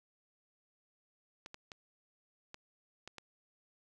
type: clicks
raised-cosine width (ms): 0.2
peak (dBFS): -29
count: 6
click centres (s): 1.461 / 1.544 / 1.718 / 2.544 / 3.076 / 3.183
effects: none